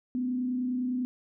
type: tone with frequency modulation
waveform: sine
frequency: 250.9 Hz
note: B3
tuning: 28 cents sharp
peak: -27 dBFS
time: 0.15-1.05 s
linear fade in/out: 0 ms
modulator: 29.9 Hz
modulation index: 0.36
effects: none